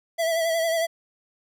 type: tone with vibrato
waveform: square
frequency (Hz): 659.3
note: E5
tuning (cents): 0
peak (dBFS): -22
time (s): 0.18-0.87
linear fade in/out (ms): 20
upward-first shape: sine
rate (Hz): 11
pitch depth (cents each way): 37
effects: none